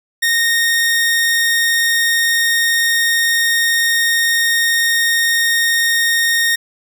sawtooth tone, 1851 Hz, A#6, 13 cents flat, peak -9 dBFS, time 0.22-6.56 s, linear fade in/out 10 ms, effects none

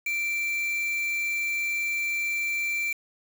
triangle tone with quantisation, 2349 Hz, D7, in tune, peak -24 dBFS, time 0.06-2.93 s, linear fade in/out 5 ms, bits 6, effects none

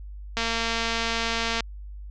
click train, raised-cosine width 0.2 ms, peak -9 dBFS, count 284, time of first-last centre 0.37-1.606 s, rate 229 Hz, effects added 50 Hz sine -36 dBFS peak until 2.1 s + low-pass 6000 Hz 12 dB/octave

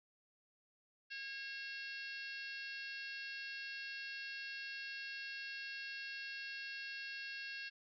harmonic tone with a mistuned harmonic, 544 Hz, C#5, 33 cents flat, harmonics 3 / 4 / 5 / 6 / 7 / 8 / 9 / 10, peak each -47 / -58 / -48 / -59 / -60 / -53 / -56 / -61 dBFS, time 1.1-7.7 s, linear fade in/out 20 ms, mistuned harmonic 6, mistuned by +30 cents, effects none

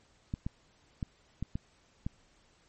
clicks, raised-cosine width 5 ms, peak -21 dBFS, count 6, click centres 0.339 / 0.465 / 1.028 / 1.426 / 1.555 / 2.065 s, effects pink hiss -66 dBFS RMS until 2.68 s + MP3 32 kbps

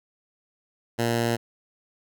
10% pulse tone, 117 Hz, A#2, 7 cents sharp, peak -14 dBFS, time 0.98-1.37 s, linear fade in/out 20 ms, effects none

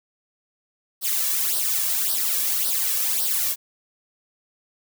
blue noise with flanger, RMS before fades -23 dBFS, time 1.01-3.56 s, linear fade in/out 50 ms, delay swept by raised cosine 0.21 to 1.81 ms, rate 1.8 Hz, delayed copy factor +0.75, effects none

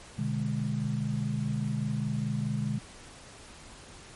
sine chord, G# diminished, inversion first, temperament equal with one note detuned, 123.47 / 148.37 / 207.7 Hz, B2 / D3 / G#3, 0 / +18 / 0 cents, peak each -32 dBFS, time 0.18-2.79 s, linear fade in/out 10 ms, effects pink hiss -49 dBFS RMS until 4.15 s + MP3 48 kbps

